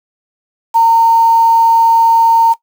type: tone with quantisation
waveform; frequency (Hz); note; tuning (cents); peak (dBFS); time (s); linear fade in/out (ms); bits
sine; 915; A#5; -32; -5; 0.74-2.54; 20; 5
effects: noise-tail reverb RT60 0.1 s tail -17 dB re dry